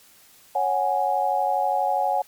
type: chord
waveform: sine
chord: C# suspended fourth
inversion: none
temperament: just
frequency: 554.4 / 739.2 / 831.5 Hz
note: C#5 / F#5 / G#5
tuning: 0 / -2 / +2 cents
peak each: -27 / -23 / -23 dBFS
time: 0.55-2.22 s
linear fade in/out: 5 ms
effects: white hiss -53 dBFS RMS until 2.27 s + MP3 96 kbps